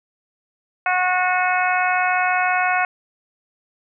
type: harmonic tone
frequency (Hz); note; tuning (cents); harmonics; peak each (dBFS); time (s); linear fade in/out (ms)
365.2; F#4; -23; 2 / 3 / 4 / 5 / 6 / 7; -20 / -25 / -22 / -28 / -26 / -26; 0.86-2.85; 2
effects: none